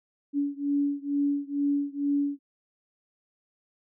sine beating tone pair, 283.9 / 286.1 Hz, C#4 / D4, +41 / -45 cents, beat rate 2.2 Hz, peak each -27 / -28 dBFS, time 0.33-2.39 s, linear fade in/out 50 ms, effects none

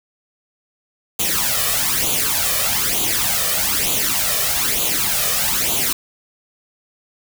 white noise with flanger, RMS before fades -19 dBFS, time 1.19-5.93 s, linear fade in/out 5 ms, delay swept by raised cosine 0.28 to 1.68 ms, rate 1.1 Hz, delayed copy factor +0.7, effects none

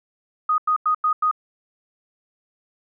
sine tone bursts, 1244.5 Hz, D#6, in tune, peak -16 dBFS, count 5, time 0.49-1.313 s, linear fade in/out 5 ms, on 91 ms, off 92 ms, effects none

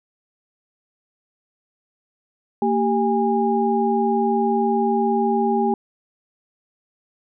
sine tone cluster, 229.2 / 392.2 / 818 Hz, A#3 / G4 / G#5, -29 / +1 / -26 cents, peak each -21 dBFS, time 2.62-5.74 s, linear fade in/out 2 ms, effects none

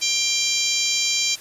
harmonic tone, 792 Hz, G5, 18 cents sharp, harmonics 3 / 4 / 5 / 6 / 7 / 8 / 9, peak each -27 / -27 / -27 / -27 / -27 / -27 / -27 dBFS, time 0.01-1.36 s, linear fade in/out 20 ms, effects white hiss -42 dBFS RMS until 1.4 s + resampled to 32000 Hz

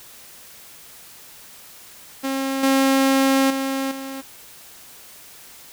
sawtooth tone with level steps, 269.3 Hz, C#4, 50 cents flat, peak -18 / -11 / -18 / -26 dBFS, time 2.23-4.22 s, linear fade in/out 20 ms, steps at 2.63 / 3.5 / 3.91 s, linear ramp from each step 5 ms, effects white hiss -44 dBFS RMS until 5.72 s

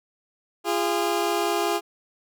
20% pulse tone pair together, 344.2 / 409.3 Hz, F4 / G#4, -25 / -25 cents, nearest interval minor third, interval 300 cents, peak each -20 dBFS, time 0.64-1.81 s, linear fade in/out 50 ms, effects none

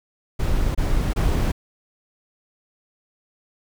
brown noise bursts, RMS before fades -20 dBFS, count 3, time 0.39-1.52 s, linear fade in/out 10 ms, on 360 ms, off 25 ms, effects none

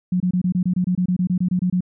sine tone bursts, 181 Hz, F#3, 38 cents flat, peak -16 dBFS, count 16, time 0.12-1.807 s, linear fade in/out 5 ms, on 82 ms, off 25 ms, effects none

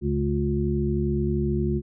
harmonic tone with a mistuned harmonic, 71.3 Hz, C#2, 49 cents sharp, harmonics 1 / 2 / 3 / 5, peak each -27 / -27 / -27 / -27 dBFS, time 0.01-1.82 s, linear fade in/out 50 ms, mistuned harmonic 2, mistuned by -19 cents, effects none

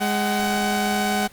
sawtooth tone pair together, 206.9 / 752.4 Hz, G#3 / F#5, -6 / +29 cents, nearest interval octave + minor seventh, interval 2235 cents, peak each -19 dBFS, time 0-1.28 s, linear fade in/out 20 ms, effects pink hiss -50 dBFS RMS until 1.32 s + Opus 32 kbps

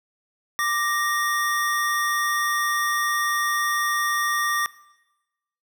square tone pair together, 1180.1 / 1864.7 Hz, D6 / A#6, +8 / 0 cents, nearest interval minor sixth, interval 792 cents, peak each -25 dBFS, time 0.59-4.66 s, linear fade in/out 0 ms, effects noise-tail reverb RT60 1.0 s tail -18 dB re dry

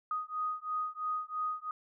sine beating tone pair, 1244.5 / 1247.5 Hz, D#6 / D#6, 0 / +4 cents, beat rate 3 Hz, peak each -36 / -36 dBFS, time 0.11-1.71 s, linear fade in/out 2 ms, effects none

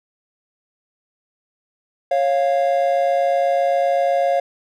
triangle tone pair together, 550.7 / 698.5 Hz, C#5 / F5, -11 / 0 cents, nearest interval major third, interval 411 cents, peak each -16 dBFS, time 2.11-4.4 s, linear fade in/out 5 ms, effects none

